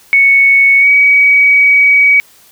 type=tone with pitch glide; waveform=sine; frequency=2217 to 2265 Hz; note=C#7 to C#7; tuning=0 to +37 cents; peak=-4 dBFS; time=0.13-2.2 s; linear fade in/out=0 ms; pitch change=+37 cents; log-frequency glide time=0.79-0.88 s; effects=white hiss -44 dBFS RMS until 2.51 s